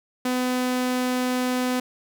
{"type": "tone", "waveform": "sawtooth", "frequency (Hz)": 251.8, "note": "B3", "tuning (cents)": 34, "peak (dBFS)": -18, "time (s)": [0.25, 1.8], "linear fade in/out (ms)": 5, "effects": []}